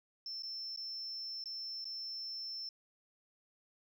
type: tone with dropouts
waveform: sine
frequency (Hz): 5340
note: E8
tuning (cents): +22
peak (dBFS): -39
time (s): 0.26-2.69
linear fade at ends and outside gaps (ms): 2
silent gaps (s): 0.423-0.432 / 0.762-0.773 / 1.44-1.457 / 1.844-1.853
effects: tanh soft clip ceiling -36 dBFS + 13-bit